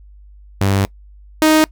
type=tone pair in turn; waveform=sawtooth; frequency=98.2 / 311.8 Hz; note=G2 / D#4; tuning=+4 / +4 cents; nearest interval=octave + minor sixth; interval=2000 cents; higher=second; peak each=-9 / -5 dBFS; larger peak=second; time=0.61-0.85 / 1.42-1.64 s; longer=first; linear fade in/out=0 ms; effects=noise-tail reverb RT60 0.1 s tail -23 dB re dry + added 50 Hz sine -39 dBFS peak until 1.71 s